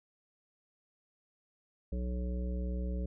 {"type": "harmonic tone", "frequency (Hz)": 61.3, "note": "B1", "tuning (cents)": -12, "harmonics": [1, 3, 5, 7, 9], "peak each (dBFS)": [-33, -40, -48, -48, -48], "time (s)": [1.92, 3.06], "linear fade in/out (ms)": 5, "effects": []}